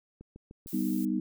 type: click train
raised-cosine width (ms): 3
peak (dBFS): -34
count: 4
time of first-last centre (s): 0.21-0.661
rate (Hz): 6.65
type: noise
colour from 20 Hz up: violet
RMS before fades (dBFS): -44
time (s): 0.67-1.05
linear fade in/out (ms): 0
type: chord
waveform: sine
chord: G augmented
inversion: none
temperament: equal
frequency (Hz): 196 / 246.9 / 311.1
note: G3 / B3 / D#4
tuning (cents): 0 / 0 / 0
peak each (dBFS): -31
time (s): 0.73-1.2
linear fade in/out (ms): 5
effects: none